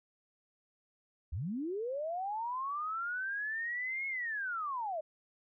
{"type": "linear two-way sweep", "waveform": "sine", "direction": "up then down", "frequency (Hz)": [62.4, 2186, 595], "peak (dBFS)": -34, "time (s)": [1.32, 5.01], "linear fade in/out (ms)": 10, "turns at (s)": 4.07, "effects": []}